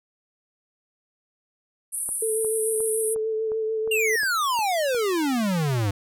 white band-pass noise, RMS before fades -29 dBFS, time 1.92-3.15 s, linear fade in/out 20 ms, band 9000 to 11000 Hz, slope 96 dB/octave
click train, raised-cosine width 1 ms, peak -27 dBFS, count 9, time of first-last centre 2.09-4.947 s, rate 2.8 Hz
sine tone with vibrato, 440 Hz, A4, in tune, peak -23 dBFS, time 2.22-4.16 s, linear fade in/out 5 ms, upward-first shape sine, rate 6.8 Hz, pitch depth 22 cents each way
square exponential sweep, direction down, 2850 to 96.2 Hz, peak -22 dBFS, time 3.91-5.91 s, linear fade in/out 5 ms
effects none

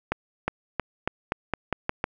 accelerating click train, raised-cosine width 0.5 ms, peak -9 dBFS, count 9, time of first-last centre 0.12-2.041 s, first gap 360 ms, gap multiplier 0.88, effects none

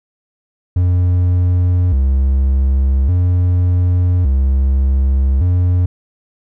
triangle tone with vibrato, 77.4 Hz, D#2, 9 cents flat, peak -8 dBFS, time 0.76-5.86 s, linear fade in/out 5 ms, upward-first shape square, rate 0.43 Hz, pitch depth 250 cents each way, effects none

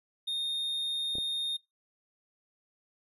triangle tone, 3678 Hz, A#7, 24 cents flat, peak -29 dBFS, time 0.27-1.57 s, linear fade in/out 10 ms
clicks, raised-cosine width 2 ms, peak -29 dBFS, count 2, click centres 1.154 / 1.184 s
effects noise-tail reverb RT60 0.2 s tail -22 dB re dry + resampled to 32000 Hz

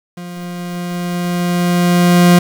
40% pulse tone with level ramp, 175.9 Hz, F3, 13 cents sharp, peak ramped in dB -26 to -4 dBFS, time 0.17-2.39 s, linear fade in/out 5 ms, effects 7-bit

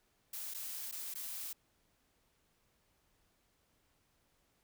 blue noise with dropouts, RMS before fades -43 dBFS, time 0.33-1.53 s, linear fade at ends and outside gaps 5 ms, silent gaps 0.539-0.545 / 0.914-0.923 / 1.14-1.153 s, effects pink hiss -75 dBFS RMS until 4.63 s

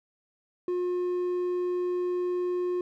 sine tone with hard clipping, 358.1 Hz, F4, 43 cents sharp, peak -27 dBFS, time 0.68-2.81 s, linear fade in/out 2 ms, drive 3 dB, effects none

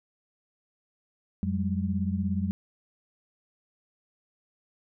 sine tone cluster, 89.5 / 186.7 / 203.5 Hz, F2 / F#3 / G#3, +43 / +16 / -35 cents, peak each -30 dBFS, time 1.43-2.51 s, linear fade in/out 0 ms, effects none

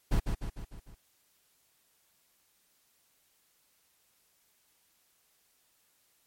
brown noise with echo, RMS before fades -25 dBFS, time 0.11-0.2 s, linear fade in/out 10 ms, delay 150 ms, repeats 5, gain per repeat -5 dB, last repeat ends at 0.95 s, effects white hiss -70 dBFS RMS until 6.26 s + MP3 64 kbps

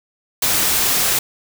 white noise, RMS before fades -17 dBFS, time 0.42-1.19 s, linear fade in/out 5 ms, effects none

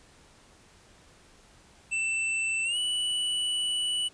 square tone with pitch glide, 2667 to 2959 Hz, E7 to F#7, +20 to -1 cents, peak -27 dBFS, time 1.91-4.09 s, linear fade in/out 20 ms, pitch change +179 cents, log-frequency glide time 2.64-2.78 s, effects pink hiss -57 dBFS RMS until 4.13 s + resampled to 22050 Hz

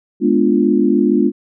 sine chord, G# diminished seventh, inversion none, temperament equal with one note detuned, 210.1 / 246.9 / 293.7 / 349.2 Hz, G#3 / B3 / D4 / F4, +20 / 0 / 0 / 0 cents, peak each -16 dBFS, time 0.2-1.32 s, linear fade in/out 50 ms, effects none

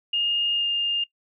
sine tone with pitch glide, 2836 to 2816 Hz, F7 to F7, +26 to +14 cents, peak -21 dBFS, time 0.13-1.04 s, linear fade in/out 5 ms, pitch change -12 cents, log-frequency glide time 0.54-0.66 s, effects noise-tail reverb RT60 0.1 s tail -21 dB re dry

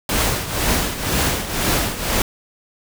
pink noise with tremolo, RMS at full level -17 dBFS, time 0.09-2.22 s, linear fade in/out 2 ms, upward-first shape triangle, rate 2 Hz, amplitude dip 75%, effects none

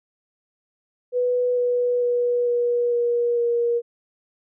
sine tone with pitch steps, 493.9 / 489.6 / 485.4 / 481.2 / 477.1 / 473 Hz, B4 / B4 / B4 / B4 / A#4 / A#4, 0 / -15 / -30 / -45 / +40 / +25 cents, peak -18 dBFS, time 1.12-3.82 s, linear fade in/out 50 ms, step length 450 ms, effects none

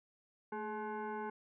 sine tone with frequency modulation, 219.3 Hz, A3, 6 cents flat, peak -38 dBFS, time 0.52-1.3 s, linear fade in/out 5 ms, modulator 640 Hz, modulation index 1.7, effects none

